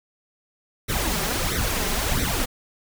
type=noise with flanger; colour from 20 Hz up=pink; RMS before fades=-24 dBFS; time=0.88-2.46 s; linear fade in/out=20 ms; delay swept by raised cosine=0.5 to 5.1 ms; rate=1.5 Hz; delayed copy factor=+0.8; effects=none